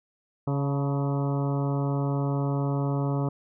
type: harmonic tone with a mistuned harmonic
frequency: 140 Hz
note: C#3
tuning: 18 cents sharp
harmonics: 1 / 2 / 3 / 4 / 5 / 6 / 7 / 8 / 9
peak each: -25 / -31 / -35 / -37 / -39 / -41 / -42 / -43 / -44 dBFS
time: 0.47-3.29 s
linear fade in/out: 5 ms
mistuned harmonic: 6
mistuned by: +72 cents
effects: none